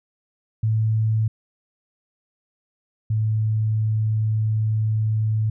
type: tone pair in turn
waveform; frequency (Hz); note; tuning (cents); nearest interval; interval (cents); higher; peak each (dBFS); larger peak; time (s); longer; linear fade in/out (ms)
sine; 110 / 108.99; A2 / A2; 0 / -16; unison; 16; first; -17 / -18; first; 0.63-1.28 / 3.1-5.5; second; 5
effects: none